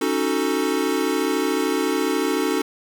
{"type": "chord", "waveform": "square", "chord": "D# half-diminished seventh", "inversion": "third", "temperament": "equal", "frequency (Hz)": [277.2, 311.1, 370, 440], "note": ["C#4", "D#4", "F#4", "A4"], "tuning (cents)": [0, 0, 0, 0], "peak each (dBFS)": -26, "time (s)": [0.01, 2.62], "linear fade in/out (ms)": 5, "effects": []}